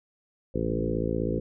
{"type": "harmonic tone with a mistuned harmonic", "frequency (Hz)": 56, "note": "A1", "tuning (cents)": 31, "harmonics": [1, 2, 3, 4, 5, 6, 7, 8, 9], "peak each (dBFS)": [-34, -34, -34, -34, -34, -34, -34, -34, -34], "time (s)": [0.54, 1.4], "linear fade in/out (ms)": 10, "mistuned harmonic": 3, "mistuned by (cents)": -18, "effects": []}